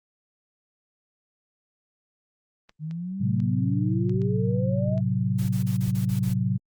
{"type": "clicks", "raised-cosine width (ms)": 0.2, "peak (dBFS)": -31, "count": 6, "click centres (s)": [2.694, 2.911, 3.402, 4.095, 4.218, 4.979]}
{"type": "exponential sweep", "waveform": "sine", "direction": "up", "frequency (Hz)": [150.2, 662], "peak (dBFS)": -29, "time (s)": [2.79, 5.01], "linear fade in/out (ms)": 50}
{"type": "chord", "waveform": "sine", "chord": "F# diminished", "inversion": "first", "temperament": "equal", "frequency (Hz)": [110, 130.81, 185], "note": ["A2", "C3", "F#3"], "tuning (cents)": [0, 0, 0], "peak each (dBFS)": -26, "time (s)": [3.2, 6.58], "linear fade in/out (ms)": 20}
{"type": "noise bursts", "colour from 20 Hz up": "white", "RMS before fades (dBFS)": -43, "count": 7, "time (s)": [5.38, 6.336], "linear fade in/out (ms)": 10, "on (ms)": 110, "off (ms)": 31}
{"effects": ["Opus 32 kbps"]}